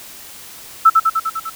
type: tone with echo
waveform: sine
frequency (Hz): 1318.5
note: E6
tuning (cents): 0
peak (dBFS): -4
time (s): 0.85-0.9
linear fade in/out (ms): 10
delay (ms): 100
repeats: 6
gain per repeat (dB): -3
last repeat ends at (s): 1.5
effects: white hiss -37 dBFS RMS until 1.55 s